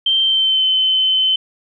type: tone with pitch glide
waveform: sine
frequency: 3136 to 3061 Hz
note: G7 to G7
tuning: 0 to -42 cents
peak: -12 dBFS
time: 0.06-1.36 s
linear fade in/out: 5 ms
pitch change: -42 cents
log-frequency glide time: 0.22-0.65 s
effects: none